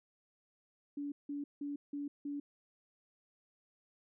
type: tone bursts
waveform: sine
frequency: 287 Hz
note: D4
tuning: 40 cents flat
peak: -37 dBFS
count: 5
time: 0.97-2.4 s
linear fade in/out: 5 ms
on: 150 ms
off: 170 ms
effects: none